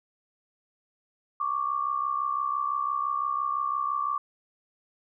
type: tone pair together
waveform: sine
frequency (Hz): 1108.7 / 1174.6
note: C#6 / D6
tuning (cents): 0 / 0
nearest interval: minor second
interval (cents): 100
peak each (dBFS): -29 / -28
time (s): 1.4-4.18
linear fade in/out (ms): 5
effects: none